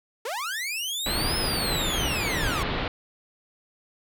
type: linear two-way sweep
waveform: sawtooth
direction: up then down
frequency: 411.1 to 5220 to 1045 Hz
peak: -25 dBFS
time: 0.25-2.63 s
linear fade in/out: 5 ms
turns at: 1.37 s
type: low-pass noise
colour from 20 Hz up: pink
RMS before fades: -28 dBFS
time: 1.06-2.88 s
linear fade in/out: 2 ms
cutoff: 4100 Hz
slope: 48 dB/octave
effects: none